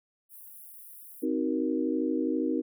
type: high-pass noise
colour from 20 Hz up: white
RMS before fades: -48 dBFS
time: 0.29-1.26 s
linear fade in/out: 50 ms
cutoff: 10000 Hz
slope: 48 dB/octave
type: chord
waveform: sine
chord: C half-diminished seventh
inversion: none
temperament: just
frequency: 261.6 / 314 / 376.7 / 470.9 Hz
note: C4 / Eb4 / Gb4 / Bb4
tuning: 0 / +16 / +31 / +18 cents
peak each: -30 / -29 / -34 / -34 dBFS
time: 1.22-2.62 s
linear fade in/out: 20 ms
effects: none